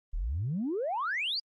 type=exponential sweep; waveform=sine; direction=up; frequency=33.62 to 4978 Hz; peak=-28 dBFS; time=0.13-1.4 s; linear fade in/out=10 ms; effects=tanh soft clip ceiling -25 dBFS + Opus 32 kbps